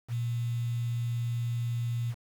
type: tone with quantisation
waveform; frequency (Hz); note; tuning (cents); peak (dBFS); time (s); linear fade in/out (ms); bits
sine; 118.7; A#2; +32; -28; 0.08-2.15; 50; 8
effects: none